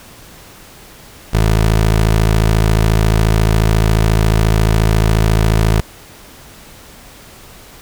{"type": "tone", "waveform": "20% pulse", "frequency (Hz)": 54.2, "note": "A1", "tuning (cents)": -25, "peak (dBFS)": -5, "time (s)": [1.33, 5.81], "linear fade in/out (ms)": 10, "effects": ["pink hiss -39 dBFS RMS until 7.81 s"]}